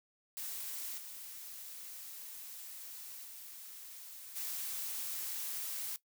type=noise with level steps; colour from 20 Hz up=blue; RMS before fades=-42 / -48 / -50 / -40 dBFS; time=0.37-5.96 s; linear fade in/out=0 ms; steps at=0.97 / 3.23 / 4.35 s; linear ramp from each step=20 ms; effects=noise-tail reverb RT60 0.1 s tail -17 dB re dry